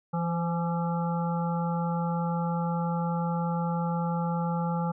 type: harmonic tone with a mistuned harmonic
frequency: 169.1 Hz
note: E3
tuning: 44 cents sharp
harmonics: 1 / 3 / 5 / 7 / 8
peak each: -27 / -36 / -33 / -40 / -41 dBFS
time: 0.13-4.92 s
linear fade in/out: 10 ms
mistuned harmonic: 3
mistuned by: +27 cents
effects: none